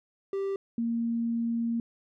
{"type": "tone pair in turn", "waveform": ["triangle", "sine"], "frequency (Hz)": [392, 232.1], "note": ["G4", "A#3"], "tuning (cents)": [0, -7], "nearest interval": "major sixth", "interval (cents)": 907, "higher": "first", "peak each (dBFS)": -26, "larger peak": "neither", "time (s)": [[0.33, 0.56], [0.78, 1.8]], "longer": "second", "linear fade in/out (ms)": 2, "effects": []}